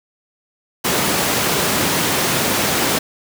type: high-pass noise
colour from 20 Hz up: pink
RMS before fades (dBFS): -18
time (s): 0.84-2.99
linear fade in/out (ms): 10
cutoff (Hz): 160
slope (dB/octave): 12
effects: none